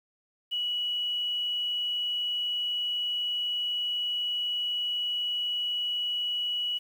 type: tone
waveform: sine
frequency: 2932 Hz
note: F#7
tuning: 16 cents flat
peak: -27 dBFS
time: 0.51-6.79 s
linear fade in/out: 20 ms
effects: 9-bit